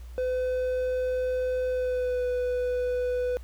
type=tone with pitch glide; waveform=triangle; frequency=507 to 496.3 Hz; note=B4 to B4; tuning=+45 to +8 cents; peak=-23 dBFS; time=0.18-3.37 s; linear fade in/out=0 ms; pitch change=-37 cents; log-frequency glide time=1.69-2.25 s; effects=added 60 Hz sine -39 dBFS peak until 3.43 s + pink hiss -58 dBFS RMS until 3.43 s